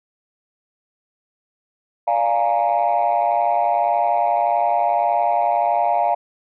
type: chord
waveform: sine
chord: Bb dominant seventh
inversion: first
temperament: equal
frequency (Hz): 587.3 / 698.5 / 830.6 / 932.3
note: D5 / F5 / Ab5 / Bb5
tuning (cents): 0 / 0 / 0 / 0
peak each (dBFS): -23 / -17 / -20 / -22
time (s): 2.07-6.15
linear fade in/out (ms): 10
effects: tanh soft clip ceiling -10 dBFS